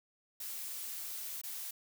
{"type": "noise with dropouts", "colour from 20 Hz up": "blue", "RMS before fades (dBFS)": -42, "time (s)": [0.4, 1.71], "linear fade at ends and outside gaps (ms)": 5, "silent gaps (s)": [1.415, 1.435], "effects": []}